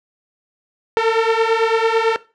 sawtooth beating tone pair, 447 / 456 Hz, A4 / A#4, +27 / -38 cents, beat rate 9 Hz, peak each -12 dBFS, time 0.97-2.16 s, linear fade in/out 0 ms, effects noise-tail reverb RT60 0.3 s tail -18 dB re dry + low-pass 3000 Hz 12 dB/octave

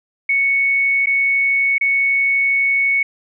sine tone with dropouts, 2217 Hz, C#7, in tune, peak -13 dBFS, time 0.29-3.03 s, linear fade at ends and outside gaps 5 ms, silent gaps 1.059-1.069 / 1.782-1.81 s, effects none

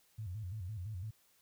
sine tone with vibrato, 98.8 Hz, G2, 14 cents sharp, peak -39 dBFS, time 0.18-1.11 s, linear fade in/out 10 ms, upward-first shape square, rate 5.9 Hz, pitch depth 170 cents each way, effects white hiss -70 dBFS RMS until 1.41 s

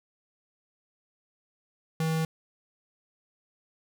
square tone, 160.5 Hz, E3, 46 cents flat, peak -26 dBFS, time 2-2.25 s, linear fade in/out 2 ms, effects none

